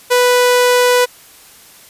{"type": "tone", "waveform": "sawtooth", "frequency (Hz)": 493.9, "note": "B4", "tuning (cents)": 0, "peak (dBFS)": -5, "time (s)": [0.1, 1.06], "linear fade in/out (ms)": 20, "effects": ["white hiss -42 dBFS RMS until 1.89 s", "resampled to 32000 Hz"]}